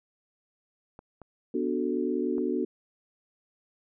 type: clicks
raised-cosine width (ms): 1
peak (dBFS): -31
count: 3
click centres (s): 0.991 / 1.217 / 2.382
type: chord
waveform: sine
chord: B minor seventh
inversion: none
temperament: equal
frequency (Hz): 246.9 / 293.7 / 370 / 440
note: B3 / D4 / F#4 / A4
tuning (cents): 0 / 0 / 0 / 0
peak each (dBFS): -31 / -31 / -30 / -34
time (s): 1.54-2.65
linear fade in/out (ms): 5
effects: none